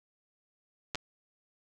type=clicks; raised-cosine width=0.2 ms; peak=-16 / -17 dBFS; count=2; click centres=0.948 / 0.955 s; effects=none